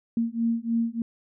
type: beating tone pair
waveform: sine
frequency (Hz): 229.1 / 232.4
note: A#3 / A#3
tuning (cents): -30 / -5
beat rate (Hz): 3.3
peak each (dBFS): -26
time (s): 0.17-1.02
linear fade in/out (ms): 2
effects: none